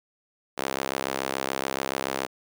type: tone with high-pass filter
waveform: sawtooth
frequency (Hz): 67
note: C2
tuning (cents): +42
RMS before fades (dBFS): -30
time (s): 0.57-2.27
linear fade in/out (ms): 20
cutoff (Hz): 450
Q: 0.84
effects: none